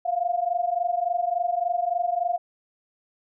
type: tone pair together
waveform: sine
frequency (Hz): 690 / 713.5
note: F5 / F5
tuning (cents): -21 / +37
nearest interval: minor second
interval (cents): 58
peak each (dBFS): -25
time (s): 0.05-2.38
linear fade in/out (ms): 10
effects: none